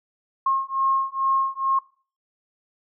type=beating tone pair; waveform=sine; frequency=1075 / 1077.3 Hz; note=C6 / C#6; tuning=+47 / -50 cents; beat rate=2.3 Hz; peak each=-23 dBFS; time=0.46-1.79 s; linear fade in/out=5 ms; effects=noise-tail reverb RT60 0.4 s tail -21 dB re dry